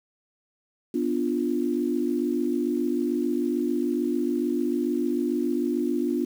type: chord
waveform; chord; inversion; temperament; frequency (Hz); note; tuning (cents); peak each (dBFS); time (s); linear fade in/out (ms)
sine; B diminished; none; equal; 246.9 / 293.7 / 349.2; B3 / D4 / F4; 0 / 0 / 0; -27; 0.94-6.25; 5
effects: 8-bit